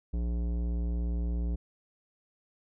sine tone with tanh clipping, 58.6 Hz, A#1, 10 cents sharp, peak -30 dBFS, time 0.13-1.56 s, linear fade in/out 10 ms, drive 15 dB, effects none

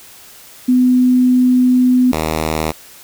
sine / 5% pulse tone pair in turn, 251.6 / 78.7 Hz, B3 / D#2, +32 / +20 cents, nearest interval octave + minor sixth, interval 2012 cents, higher first, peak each -8 / -5 dBFS, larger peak second, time 0.68-2.12 / 2.12-2.72 s, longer first, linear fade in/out 10 ms, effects white hiss -40 dBFS RMS until 3.03 s

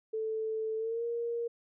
sine tone with pitch glide, 440 to 468.9 Hz, A4 to A#4, 0 to +10 cents, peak -31 dBFS, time 0.13-1.48 s, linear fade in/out 10 ms, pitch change +110 cents, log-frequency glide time 0.77-1.04 s, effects none

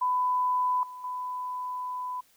sine tone with level steps, 1000 Hz, B5, 21 cents sharp, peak -23 / -39 / -31 dBFS, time 0.01-2.21 s, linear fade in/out 10 ms, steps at 0.83 / 1.04 s, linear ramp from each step 2 ms, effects white hiss -63 dBFS RMS until 2.36 s

